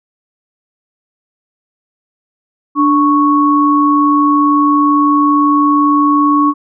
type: tone pair together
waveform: sine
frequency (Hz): 293.7 / 1108.2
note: D4 / C#6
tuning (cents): 0 / -1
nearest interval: octave + major seventh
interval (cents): 2299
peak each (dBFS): -10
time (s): 2.75-6.54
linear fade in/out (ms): 50
effects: none